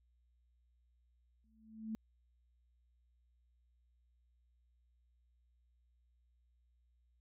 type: tone with exponential growth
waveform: sine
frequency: 220 Hz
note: A3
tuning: in tune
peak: -36 dBFS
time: 1.44-1.95 s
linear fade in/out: 0 ms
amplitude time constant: 110 ms
effects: added 60 Hz sine -70 dBFS peak until 7.2 s